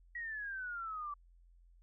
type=exponential sweep; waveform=sine; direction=down; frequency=1926 to 1149 Hz; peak=-39 dBFS; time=0.15-1.14 s; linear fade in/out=5 ms; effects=added 43 Hz sine -60 dBFS peak until 1.82 s